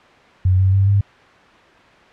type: tone with pitch steps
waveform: sine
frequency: 92.5 / 94.99 / 97.55 / 100.18 Hz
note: F#2 / F#2 / G2 / G2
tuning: 0 / +46 / -8 / +38 cents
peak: -11 dBFS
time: 0.45-1.01 s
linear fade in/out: 5 ms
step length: 140 ms
effects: white hiss -46 dBFS RMS until 2.12 s + low-pass 2000 Hz 12 dB/octave